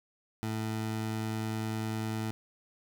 20% pulse tone, 110 Hz, A2, in tune, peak -27 dBFS, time 0.43-2.31 s, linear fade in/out 0 ms, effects none

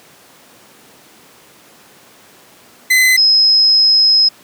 40% pulse / sine tone pair in turn, 2032 / 5120 Hz, B6 / D#8, +49 / +49 cents, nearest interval octave + major third, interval 1600 cents, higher second, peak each -7 dBFS, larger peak neither, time 2.9-3.17 / 3.17-4.29 s, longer second, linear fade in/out 10 ms, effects pink hiss -44 dBFS RMS until 4.43 s + high-pass 200 Hz 12 dB/octave

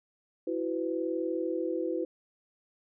sine chord, E suspended second, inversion none, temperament equal with one note detuned, 329.6 / 370 / 503.1 Hz, E4 / F#4 / B4, 0 / 0 / +32 cents, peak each -32 / -34 / -34 dBFS, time 0.47-2.05 s, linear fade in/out 5 ms, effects none

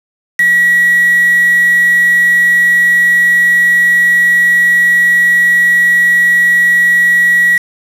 sine tone with quantisation, 1925 Hz, B6, 45 cents flat, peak -6 dBFS, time 0.39-7.58 s, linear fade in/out 5 ms, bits 3, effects low-pass 12000 Hz 12 dB/octave

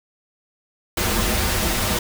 pink noise with comb filter, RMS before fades -21 dBFS, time 0.97-1.99 s, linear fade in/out 5 ms, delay 7.1 ms, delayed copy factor -0.7, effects none

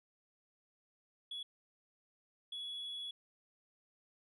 sine tone bursts at uneven times, 3378 Hz, G#7, 29 cents sharp, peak -39 dBFS, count 2, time 1.31-1.43 / 2.52-3.11 s, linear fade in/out 5 ms, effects tanh soft clip ceiling -39 dBFS

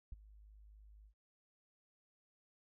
sine tone with ADSR envelope, 51.91 Hz, G#1, in tune, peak -39 dBFS, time 0.12-1.14 s, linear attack 4 ms, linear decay 20 ms, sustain -18 dB, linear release 86 ms, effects tanh soft clip ceiling -35 dBFS

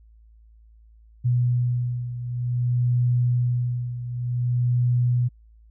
sine beating tone pair, 122.4 / 122.94 Hz, B2 / B2, -15 / -7 cents, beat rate 0.54 Hz, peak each -21 / -26 dBFS, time 1.24-5.29 s, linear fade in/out 20 ms, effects added 55 Hz sine -49 dBFS peak until 5.7 s

